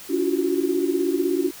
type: tone cluster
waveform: sine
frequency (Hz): 285.4 / 338.5 / 358.3 / 374.4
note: D4 / E4 / F4 / F#4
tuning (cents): -49 / +46 / +44 / +20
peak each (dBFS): -25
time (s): 0.09-1.51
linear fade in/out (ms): 20
effects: white hiss -41 dBFS RMS until 1.6 s